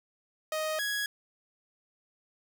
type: tone pair in turn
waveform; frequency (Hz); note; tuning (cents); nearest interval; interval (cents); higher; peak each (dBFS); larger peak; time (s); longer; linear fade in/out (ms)
sawtooth; 624 / 1665.9; D#5 / G#6; +5 / +5; octave + perfect fourth; 1700; second; -26; neither; 0.52-0.79 / 0.79-1.06; neither; 2
effects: none